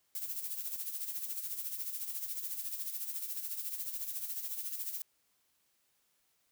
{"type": "noise with tremolo", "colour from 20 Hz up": "violet", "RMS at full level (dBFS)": -37, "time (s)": [0.15, 5.02], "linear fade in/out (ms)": 2, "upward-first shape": "sine", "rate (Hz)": 14, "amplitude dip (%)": 60, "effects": ["white hiss -75 dBFS RMS until 6.51 s"]}